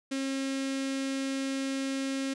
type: tone with notch filter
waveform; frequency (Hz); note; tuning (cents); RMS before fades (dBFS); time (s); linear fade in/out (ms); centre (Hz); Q
sawtooth; 270; C#4; -45; -32; 0.11-2.34; 10; 890; 0.79
effects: resampled to 22050 Hz